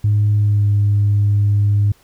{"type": "tone with pitch glide", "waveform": "sine", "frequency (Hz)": [104.3, 102.45], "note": ["G#2", "G#2"], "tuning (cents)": [8, -23], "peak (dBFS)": -10, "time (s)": [0.04, 1.92], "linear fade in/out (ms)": 5, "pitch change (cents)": -31, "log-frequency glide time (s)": [0.37, 0.67], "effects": ["tanh soft clip ceiling -8 dBFS", "pink hiss -53 dBFS RMS until 2.03 s"]}